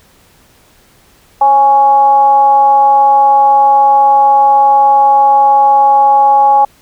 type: tone with frequency modulation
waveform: sine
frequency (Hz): 830.6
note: G#5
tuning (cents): 0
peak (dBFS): -4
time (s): 1.41-6.65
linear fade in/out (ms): 5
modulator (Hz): 284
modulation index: 0.36
effects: pink hiss -47 dBFS RMS until 6.81 s